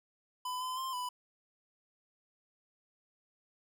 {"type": "tone with pitch steps", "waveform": "square", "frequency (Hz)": [1003, 1019, 1049, 994], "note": ["B5", "C6", "C6", "B5"], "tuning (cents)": [26, -46, 4, 11], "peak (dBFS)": -36, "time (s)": [0.45, 1.09], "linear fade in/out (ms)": 5, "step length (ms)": 160, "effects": []}